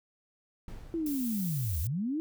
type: noise with exponential decay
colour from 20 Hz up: brown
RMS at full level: -42 dBFS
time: 0.68-1.93 s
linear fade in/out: 2 ms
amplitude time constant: 270 ms
type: linear two-way sweep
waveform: sine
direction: down then up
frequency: 339.5 to 69.4 to 327.3 Hz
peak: -29 dBFS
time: 0.94-2.2 s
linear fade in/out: 0 ms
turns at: 1.8 s
type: noise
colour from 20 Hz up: violet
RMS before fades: -40 dBFS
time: 1.06-1.87 s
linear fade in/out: 2 ms
effects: none